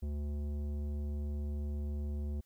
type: tone with tanh clipping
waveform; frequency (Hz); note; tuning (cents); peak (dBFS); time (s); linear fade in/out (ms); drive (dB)
sine; 73.1; D2; -7; -36; 0.02-2.41; 10; 13
effects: white hiss -75 dBFS RMS until 2.45 s